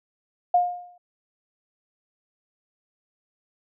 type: tone with exponential decay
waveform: sine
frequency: 711 Hz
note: F5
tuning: 31 cents sharp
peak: -13 dBFS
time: 0.54-0.98 s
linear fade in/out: 5 ms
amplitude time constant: 94 ms
effects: none